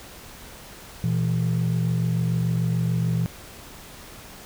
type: tone pair together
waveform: sine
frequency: 120 / 166.84 Hz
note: B2 / E3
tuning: -49 / +21 cents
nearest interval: tritone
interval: 570 cents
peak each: -21 dBFS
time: 1.04-3.26 s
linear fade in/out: 0 ms
effects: tanh soft clip ceiling -17 dBFS + pink hiss -43 dBFS RMS until 4.45 s